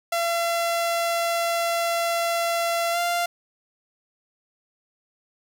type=tone with pitch glide; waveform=sawtooth; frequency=679 to 693.7 Hz; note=F5 to F5; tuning=-49 to -12 cents; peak=-18 dBFS; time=0.12-3.26 s; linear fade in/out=5 ms; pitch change=+37 cents; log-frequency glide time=2.92-2.98 s; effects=9-bit